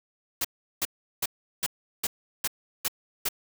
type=noise bursts; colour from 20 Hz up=white; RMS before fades=-27 dBFS; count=8; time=0.41-3.288 s; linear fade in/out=5 ms; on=36 ms; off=370 ms; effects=none